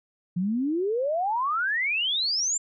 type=exponential sweep; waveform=sine; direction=up; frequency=170 to 7459 Hz; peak=-23 dBFS; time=0.36-2.58 s; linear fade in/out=10 ms; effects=none